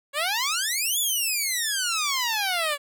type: exponential two-way sweep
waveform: 10% pulse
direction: up then down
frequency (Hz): 548 to 3520 to 560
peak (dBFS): -15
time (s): 0.13-2.78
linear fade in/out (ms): 50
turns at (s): 0.99
effects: none